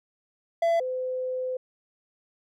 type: tone pair in turn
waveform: triangle / sine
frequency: 672 / 510.9 Hz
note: E5 / C5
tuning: +33 / -41 cents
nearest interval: perfect fourth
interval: 474 cents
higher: first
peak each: -18 / -27 dBFS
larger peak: first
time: 0.62-0.8 / 0.8-1.57 s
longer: second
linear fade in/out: 5 ms
effects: none